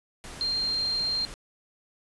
sine tone in noise, 4186 Hz, C8, in tune, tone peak -25 dBFS, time 0.41-1.25 s, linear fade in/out 0 ms, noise pink, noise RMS -42 dBFS, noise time 0.24-1.34 s, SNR +14 dB, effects resampled to 24000 Hz

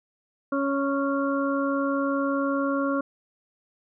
harmonic tone, 277.2 Hz, C#4, in tune, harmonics 1 / 2 / 4 / 5, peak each -25 / -28 / -31 / -32 dBFS, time 0.52-3.01 s, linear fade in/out 5 ms, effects none

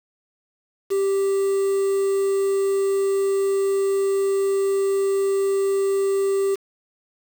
triangle tone with quantisation, 392 Hz, G4, in tune, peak -16 dBFS, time 0.9-6.56 s, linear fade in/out 20 ms, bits 6, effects none

